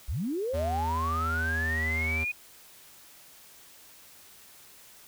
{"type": "linear sweep", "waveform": "sine", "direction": "up", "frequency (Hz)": [40.52, 2491], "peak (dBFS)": -28, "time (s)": [0.08, 2.32], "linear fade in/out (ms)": 10}
{"type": "tone with pitch glide", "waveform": "square", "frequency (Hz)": [81, 79.65], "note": ["E2", "D#2"], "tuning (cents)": [-30, 41], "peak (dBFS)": -31, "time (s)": [0.53, 2.25], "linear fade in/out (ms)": 20, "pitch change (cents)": -29, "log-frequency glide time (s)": [1.43, 1.82]}
{"effects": ["white hiss -53 dBFS RMS until 5.07 s"]}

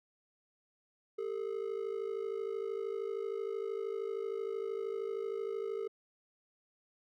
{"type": "ring-modulated tone", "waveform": "triangle", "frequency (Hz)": 423.6, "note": "G#4", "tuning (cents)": 34, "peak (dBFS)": -30, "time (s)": [1.18, 5.88], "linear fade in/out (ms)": 10, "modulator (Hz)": 26.5, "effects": []}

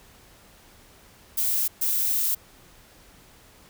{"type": "noise bursts at uneven times", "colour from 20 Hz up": "violet", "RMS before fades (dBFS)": -24, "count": 2, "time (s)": [[1.37, 1.68], [1.81, 2.35]], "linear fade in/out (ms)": 10, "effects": ["pink hiss -53 dBFS RMS until 3.69 s"]}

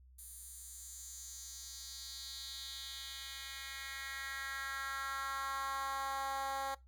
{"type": "tone with high-pass filter sweep", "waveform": "10% pulse", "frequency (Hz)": 271.6, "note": "C#4", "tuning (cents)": -35, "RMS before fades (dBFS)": -43, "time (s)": [0.18, 6.75], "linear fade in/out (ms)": 10, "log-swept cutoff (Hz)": [10000, 690], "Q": 2.5, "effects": ["noise-tail reverb RT60 0.2 s tail -21 dB re dry", "added 63 Hz sine -58 dBFS peak until 6.87 s"]}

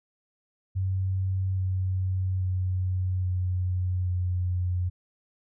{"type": "tone with pitch steps", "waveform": "sine", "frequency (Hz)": [94.6, 93.46, 92.33, 91.22, 90.12], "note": ["F#2", "F#2", "F#2", "F#2", "F#2"], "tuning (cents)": [39, 18, -3, -24, -45], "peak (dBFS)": -24, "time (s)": [0.75, 4.9], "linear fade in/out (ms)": 20, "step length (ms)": 830, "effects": []}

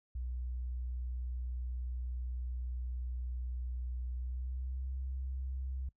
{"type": "tone with pitch glide", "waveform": "sine", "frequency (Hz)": [61.74, 65.22], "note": ["B1", "C2"], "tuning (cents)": [0, -5], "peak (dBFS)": -36, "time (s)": [0.15, 5.89], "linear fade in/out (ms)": 5, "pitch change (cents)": 95, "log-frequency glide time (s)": [4.13, 4.9], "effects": ["noise-tail reverb RT60 0.1 s tail -20 dB re dry"]}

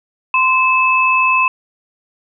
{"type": "tone pair together", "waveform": "sine", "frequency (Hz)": [1034, 2606], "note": ["C6", "E7"], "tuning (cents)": [-21, -20], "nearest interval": "octave + major third", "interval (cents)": 1601, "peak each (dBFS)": -13, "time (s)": [0.34, 1.48], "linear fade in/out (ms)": 2, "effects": []}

